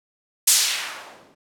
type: noise with low-pass filter sweep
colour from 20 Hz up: violet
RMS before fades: -23 dBFS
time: 0.47-1.35 s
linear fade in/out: 10 ms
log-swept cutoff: 8900 to 240 Hz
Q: 0.97
effects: none